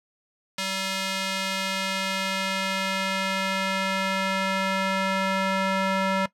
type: tone with band-pass filter sweep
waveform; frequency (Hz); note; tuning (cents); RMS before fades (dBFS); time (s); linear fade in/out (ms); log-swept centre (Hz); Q
square; 191.9; G3; -37; -26; 0.58-6.26; 5; 4000 to 1300; 0.74
effects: noise-tail reverb RT60 0.1 s tail -18 dB re dry